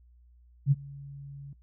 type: tone with ADSR envelope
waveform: sine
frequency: 140 Hz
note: C#3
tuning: 18 cents sharp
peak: -16 dBFS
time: 0.66-1.53 s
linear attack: 55 ms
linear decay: 32 ms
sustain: -24 dB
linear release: 3 ms
effects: noise-tail reverb RT60 0.1 s tail -18 dB re dry + added 60 Hz sine -55 dBFS peak until 1.62 s